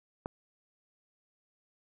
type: click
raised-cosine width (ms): 1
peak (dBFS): -21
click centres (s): 0.259
effects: none